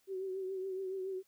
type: tone with vibrato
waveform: sine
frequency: 379.7 Hz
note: F#4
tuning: 45 cents sharp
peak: -36 dBFS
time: 0.07-1.23 s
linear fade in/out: 50 ms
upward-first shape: triangle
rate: 7.1 Hz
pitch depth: 51 cents each way
effects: white hiss -73 dBFS RMS until 1.27 s